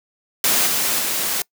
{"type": "noise with level steps", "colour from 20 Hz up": "white", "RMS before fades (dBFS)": [-17, -20, -22], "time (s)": [0.44, 1.42], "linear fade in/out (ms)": 2, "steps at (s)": [0.66, 0.98], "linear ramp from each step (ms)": 20, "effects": ["noise-tail reverb RT60 0.1 s tail -24 dB re dry", "high-pass 150 Hz 12 dB/octave"]}